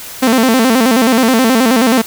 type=tone with vibrato; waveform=sawtooth; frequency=241.8 Hz; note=B3; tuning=36 cents flat; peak=-4 dBFS; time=0.22-2.02 s; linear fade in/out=10 ms; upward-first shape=square; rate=9.4 Hz; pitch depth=130 cents each way; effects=white hiss -29 dBFS RMS until 2.06 s